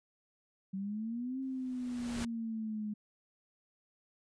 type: exponential two-way sweep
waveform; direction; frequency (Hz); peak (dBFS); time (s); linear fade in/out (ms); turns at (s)
sine; up then down; 188.9 to 266.8 to 208.9; -35; 0.73-2.94; 10; 1.4
type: noise with exponential growth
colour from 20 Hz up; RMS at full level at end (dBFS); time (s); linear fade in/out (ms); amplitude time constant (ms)
pink; -39; 1.42-2.25; 5; 180
effects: resampled to 22050 Hz